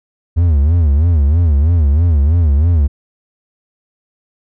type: tone with vibrato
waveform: triangle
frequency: 78 Hz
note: D#2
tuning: 5 cents sharp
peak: -6 dBFS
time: 0.36-2.88 s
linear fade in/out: 20 ms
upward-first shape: sine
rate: 3.1 Hz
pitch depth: 200 cents each way
effects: none